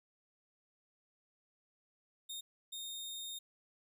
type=tone bursts at uneven times; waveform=sawtooth; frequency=3681 Hz; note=A#7; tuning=23 cents flat; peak=-39 dBFS; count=2; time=2.29-2.41 / 2.72-3.39 s; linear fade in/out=10 ms; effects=none